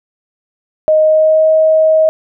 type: tone with pitch glide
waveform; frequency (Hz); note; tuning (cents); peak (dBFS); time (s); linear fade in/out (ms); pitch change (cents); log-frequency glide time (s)
sine; 622.3 to 632.1; D#5 to D#5; 0 to +27; -6; 0.88-2.09; 0; +27; 1.01-1.5
effects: none